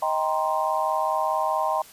sine chord, C minor seventh, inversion first, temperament just, 627.9 / 784.9 / 941.9 / 1046.5 Hz, Eb5 / G5 / Bb5 / C6, +16 / +2 / +18 / 0 cents, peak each -27 dBFS, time 0.02-1.82 s, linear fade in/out 5 ms, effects white hiss -48 dBFS RMS until 1.92 s + resampled to 32000 Hz

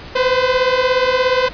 sawtooth beating tone pair, 501 / 518 Hz, B4 / C5, +25 / -17 cents, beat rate 17 Hz, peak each -12 dBFS, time 0.15-1.49 s, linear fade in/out 10 ms, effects pink hiss -34 dBFS RMS until 1.53 s + resampled to 11025 Hz

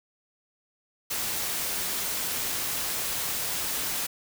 white noise, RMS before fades -30 dBFS, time 1.1-4.07 s, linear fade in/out 10 ms, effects none

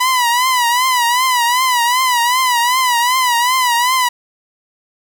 sawtooth tone with vibrato, 989 Hz, B5, 2 cents sharp, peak -8 dBFS, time 0-4.09 s, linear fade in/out 10 ms, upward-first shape triangle, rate 2.6 Hz, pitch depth 110 cents each way, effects 7-bit

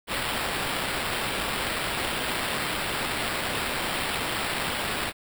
white noise with sample-and-hold, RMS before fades -29 dBFS, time 0.07-5.13 s, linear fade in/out 50 ms, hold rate 6300 Hz, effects none

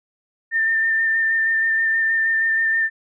sine tone with vibrato, 1800 Hz, A6, 39 cents sharp, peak -16 dBFS, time 0.51-2.9 s, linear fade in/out 50 ms, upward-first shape square, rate 6.3 Hz, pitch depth 13 cents each way, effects none

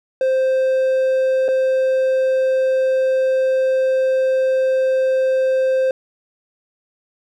triangle tone with dropouts, 523.3 Hz, C5, in tune, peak -12 dBFS, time 0.21-5.91 s, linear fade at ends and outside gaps 2 ms, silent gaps 1.482-1.486 s, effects none

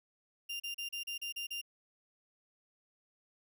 35% pulse tone bursts, 2794 Hz, F7, in tune, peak -36 dBFS, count 8, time 0.49-1.615 s, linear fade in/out 10 ms, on 110 ms, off 35 ms, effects none

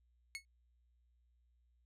sawtooth tone with exponential decay, 2193 Hz, C#7, 19 cents flat, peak -34 dBFS, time 0.35-0.45 s, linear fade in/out 0 ms, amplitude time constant 20 ms, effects added 60 Hz sine -70 dBFS peak until 1.85 s + low-pass 11000 Hz 12 dB/octave

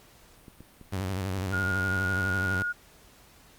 clicks, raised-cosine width 3 ms, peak -34 dBFS, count 7, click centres 0.482 / 0.606 / 0.813 / 0.997 / 1.094 / 1.384 / 1.532 s
sawtooth tone with vibrato, 94.9 Hz, F#2, 44 cents sharp, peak -25 dBFS, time 0.92-2.63 s, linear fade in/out 10 ms, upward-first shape square, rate 12 Hz, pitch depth 67 cents each way
sine tone with pitch glide, 1428 to 1436.3 Hz, F6 to F6, +38 to +48 cents, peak -27 dBFS, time 1.52-2.73 s, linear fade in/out 20 ms, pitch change +10 cents, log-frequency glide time 1.74-2.06 s
effects pink hiss -56 dBFS RMS until 3.58 s + Opus 48 kbps

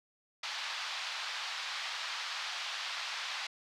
white band-pass noise, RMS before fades -39 dBFS, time 0.43-3.47 s, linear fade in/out 5 ms, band 810 to 4600 Hz, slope 24 dB/octave, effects none

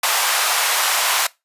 pink high-pass noise, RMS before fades -18 dBFS, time 0.03-1.27 s, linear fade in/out 5 ms, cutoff 740 Hz, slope 24 dB/octave, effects noise-tail reverb RT60 0.2 s tail -20 dB re dry + resampled to 32000 Hz

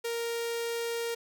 sawtooth tone with notch filter, 466.2 Hz, A#4, in tune, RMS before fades -33 dBFS, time 0.04-1.15 s, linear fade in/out 10 ms, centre 1100 Hz, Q 1.5, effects none

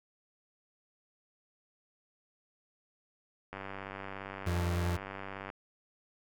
click train, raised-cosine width 0.5 ms, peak -26 dBFS, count 193, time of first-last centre 3.53-5.501 s, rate 97.4 Hz
35% pulse tone, 87.31 Hz, F2, in tune, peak -28 dBFS, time 4.46-4.97 s, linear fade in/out 10 ms
effects none

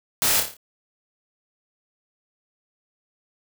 white noise with echo, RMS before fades -21 dBFS, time 0.22-0.4 s, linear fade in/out 0 ms, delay 28 ms, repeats 6, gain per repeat -5 dB, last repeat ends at 0.568 s, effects none

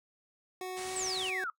25% pulse tone with pitch glide, 370 to 374.5 Hz, F#4 to F#4, 0 to +21 cents, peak -33 dBFS, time 0.61-1.44 s, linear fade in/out 2 ms, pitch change +21 cents, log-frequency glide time 0.76-0.95 s
white low-pass noise, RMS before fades -44 dBFS, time 0.76-1.31 s, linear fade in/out 20 ms, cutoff 10000 Hz, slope 96 dB/octave
sine exponential sweep, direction down, 8372 to 1244.5 Hz, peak -33 dBFS, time 0.96-1.5 s, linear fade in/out 2 ms
effects noise-tail reverb RT60 0.1 s tail -18 dB re dry

